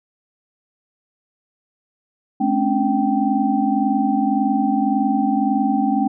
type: tone cluster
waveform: sine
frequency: 214 / 263.1 / 284.9 / 779 Hz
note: A3 / C4 / C#4 / G5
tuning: -48 / +10 / +48 / -11 cents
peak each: -21 dBFS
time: 2.4-6.08 s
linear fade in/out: 10 ms
effects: none